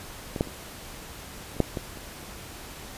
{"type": "clicks", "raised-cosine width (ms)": 2, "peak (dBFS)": [-17, -9, -27, -26, -6, -16, -26], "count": 7, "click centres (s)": [0.362, 0.409, 0.473, 1.567, 1.603, 1.772, 1.973], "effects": ["pink hiss -42 dBFS RMS until 2.97 s", "resampled to 32000 Hz"]}